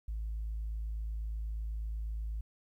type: tone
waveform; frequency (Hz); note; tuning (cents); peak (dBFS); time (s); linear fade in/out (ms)
sine; 54.1; A1; -29; -33; 0.08-2.41; 5
effects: tanh soft clip ceiling -31 dBFS + 12-bit